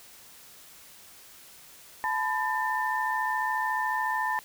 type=tone cluster; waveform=sine; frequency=867 / 1001 / 1792 Hz; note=A5 / B5 / A6; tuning=-26 / +23 / +31 cents; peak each=-30 dBFS; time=2.04-4.39 s; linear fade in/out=0 ms; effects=white hiss -51 dBFS RMS until 4.44 s